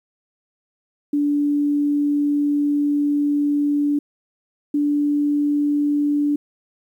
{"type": "tone pair in turn", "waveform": "sine", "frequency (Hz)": [290.4, 291.6], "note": ["D4", "D4"], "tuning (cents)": [-19, -12], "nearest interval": "unison", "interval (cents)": 7, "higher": "second", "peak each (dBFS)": -16, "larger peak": "neither", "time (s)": [[1.13, 3.99], [4.74, 6.36]], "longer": "first", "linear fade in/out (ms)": 5, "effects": ["9-bit"]}